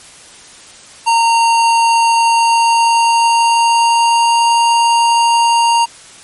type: tone with pitch glide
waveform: square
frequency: 922 to 931.6 Hz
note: A#5 to A#5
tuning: -19 to -1 cents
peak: -9 dBFS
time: 1.06-5.86 s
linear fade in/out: 20 ms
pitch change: +18 cents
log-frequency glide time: 2.17-4.51 s
effects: white hiss -38 dBFS RMS until 6.23 s + MP3 48 kbps